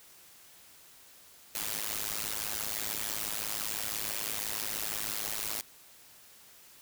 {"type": "noise with amplitude modulation", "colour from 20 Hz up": "white", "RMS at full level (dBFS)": -31, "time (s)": [1.55, 5.61], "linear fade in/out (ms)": 2, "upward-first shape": "sine", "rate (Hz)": 106, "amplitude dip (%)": 100, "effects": ["white hiss -56 dBFS RMS until 6.81 s"]}